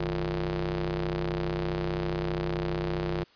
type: ring-modulated tone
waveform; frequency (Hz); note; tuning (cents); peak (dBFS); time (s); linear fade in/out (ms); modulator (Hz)
sawtooth; 95.2; F#2; +50; -21; 0-3.24; 5; 254
effects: white hiss -59 dBFS RMS until 3.35 s + resampled to 11025 Hz